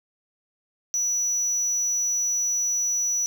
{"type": "tone", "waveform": "sine", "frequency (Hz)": 5900, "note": "F#8", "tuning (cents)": -6, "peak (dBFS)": -19, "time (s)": [0.94, 3.26], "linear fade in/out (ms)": 0, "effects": ["tanh soft clip ceiling -21 dBFS", "8-bit"]}